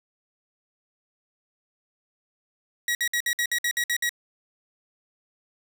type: tone bursts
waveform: sawtooth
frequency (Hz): 1910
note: A#6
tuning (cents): +42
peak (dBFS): -19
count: 10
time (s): 2.88-4.093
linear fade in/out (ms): 2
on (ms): 70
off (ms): 57
effects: none